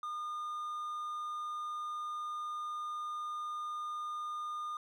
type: tone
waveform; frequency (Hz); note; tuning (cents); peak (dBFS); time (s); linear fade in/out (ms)
triangle; 1216; D#6; -40; -35; 0.03-4.77; 2
effects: none